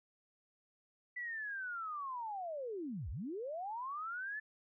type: linear two-way sweep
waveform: sine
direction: down then up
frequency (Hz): 1989 to 51.2 to 1764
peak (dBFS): -39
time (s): 1.16-4.4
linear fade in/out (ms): 10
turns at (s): 3.1
effects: none